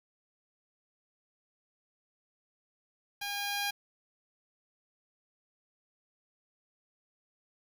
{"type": "tone with level ramp", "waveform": "10% pulse", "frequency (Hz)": 811, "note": "G#5", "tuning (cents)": -41, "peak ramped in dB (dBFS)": [-27, -22], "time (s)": [3.21, 3.71], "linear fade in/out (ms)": 10, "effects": ["9-bit"]}